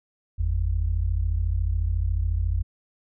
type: tone pair together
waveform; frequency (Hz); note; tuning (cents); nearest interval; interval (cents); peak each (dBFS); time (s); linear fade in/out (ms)
sine; 50.05 / 84.1; G1 / E2; +37 / +35; major sixth; 898; -24; 0.38-2.63; 20
effects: none